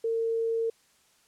sine tone, 455.1 Hz, A#4, 42 cents flat, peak -25 dBFS, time 0.04-0.7 s, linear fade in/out 5 ms, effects white hiss -64 dBFS RMS until 1.27 s + low-pass 10000 Hz 12 dB/octave

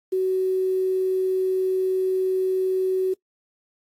sine tone with quantisation, 375.1 Hz, F#4, 24 cents sharp, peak -19 dBFS, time 0.12-3.14 s, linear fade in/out 10 ms, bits 8, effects noise-tail reverb RT60 0.1 s tail -23 dB re dry + AAC 48 kbps

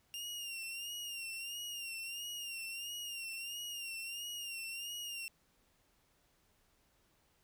sawtooth tone with vibrato, 2794 Hz, F7, in tune, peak -38 dBFS, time 0.14-5.28 s, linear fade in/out 0 ms, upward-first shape sine, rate 1.5 Hz, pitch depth 64 cents each way, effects pink hiss -73 dBFS RMS until 7.43 s

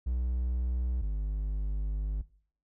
triangle tone pair in turn, 61.6 / 50.69 Hz, B1 / G#1, -4 / -41 cents, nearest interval minor third, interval 337 cents, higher first, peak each -26 dBFS, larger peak neither, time 0.06-1.02 / 1.02-2.22 s, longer second, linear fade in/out 10 ms, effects noise-tail reverb RT60 0.5 s tail -19 dB re dry

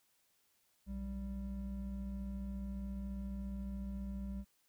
triangle tone pair together, 60.54 / 196 Hz, B1 / G3, -34 / 0 cents, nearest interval octave + minor sixth, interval 2034 cents, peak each -40 / -40 dBFS, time 0.86-4.45 s, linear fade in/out 50 ms, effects white hiss -75 dBFS RMS until 4.68 s

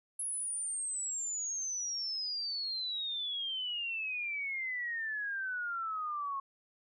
sine exponential sweep, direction down, 10670 to 1085 Hz, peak -34 dBFS, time 0.19-6.4 s, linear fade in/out 5 ms, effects none

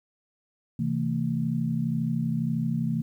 sine tone cluster, 131.4 / 164 / 225.9 Hz, C3 / E3 / A3, +8 / -9 / +46 cents, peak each -30 / -28 / -28 dBFS, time 0.79-3.02 s, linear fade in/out 5 ms, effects 10-bit

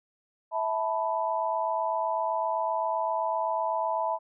sine chord, E suspended fourth, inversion none, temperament equal with one note detuned, 652.8 / 880 / 987.8 Hz, E5 / A5 / B5, -17 / 0 / 0 cents, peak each -30 dBFS, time 0.51-4.19 s, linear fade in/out 50 ms, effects none

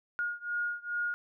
sine beating tone pair, 1430 / 1432.4 Hz, F6 / F6, +41 / +43 cents, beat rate 2.4 Hz, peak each -34 / -35 dBFS, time 0.19-1.14 s, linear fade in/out 0 ms, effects none

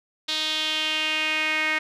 sawtooth tone with band-pass filter sweep, 311.1 Hz, D#4, in tune, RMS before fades -25 dBFS, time 0.28-1.79 s, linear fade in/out 10 ms, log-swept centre 3800 to 2100 Hz, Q 3.9, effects none

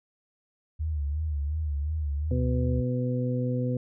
sine tone with vibrato, 74.9 Hz, D2, 35 cents sharp, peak -26 dBFS, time 0.79-2.82 s, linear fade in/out 20 ms, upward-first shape sine, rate 2.8 Hz, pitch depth 96 cents each way
harmonic tone, 125 Hz, B2, 21 cents sharp, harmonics 1 / 2 / 3 / 4, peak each -27 / -30 / -41 / -33 dBFS, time 2.31-3.77 s, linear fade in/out 2 ms
effects none

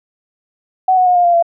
sine tone with pitch steps, 749 / 734.9 / 721 / 707.4 / 694 / 680.9 Hz, F#5 / F#5 / F#5 / F5 / F5 / F5, +21 / -12 / -45 / +22 / -11 / -44 cents, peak -8 dBFS, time 0.88-1.426 s, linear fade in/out 5 ms, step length 91 ms, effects none

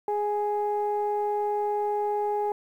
sine tone pair together, 414.8 / 832 Hz, G#4 / G#5, -2 / +3 cents, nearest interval octave, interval 1205 cents, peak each -26 dBFS, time 0.08-2.52 s, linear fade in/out 2 ms, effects tanh soft clip ceiling -18 dBFS + 10-bit

